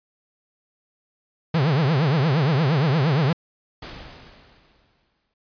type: tone with vibrato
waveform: 45% pulse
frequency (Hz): 146.9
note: D3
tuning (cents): +1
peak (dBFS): -17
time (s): 1.54-3.33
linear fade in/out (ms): 5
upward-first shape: triangle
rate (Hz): 8.6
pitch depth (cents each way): 300
type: noise with exponential decay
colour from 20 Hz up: pink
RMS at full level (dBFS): -35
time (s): 3.82-5.34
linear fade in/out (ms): 5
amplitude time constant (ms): 330
effects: resampled to 11025 Hz